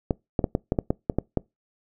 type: clicks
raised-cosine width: 2 ms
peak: -8 dBFS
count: 10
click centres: 0.108 / 0.392 / 0.442 / 0.551 / 0.721 / 0.788 / 0.905 / 1.098 / 1.186 / 1.373 s
effects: noise-tail reverb RT60 0.2 s tail -24 dB re dry